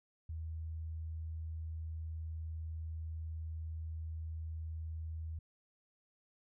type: tone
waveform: sine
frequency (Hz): 80.2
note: E2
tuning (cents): -47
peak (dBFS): -39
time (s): 0.29-5.39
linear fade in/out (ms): 5
effects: none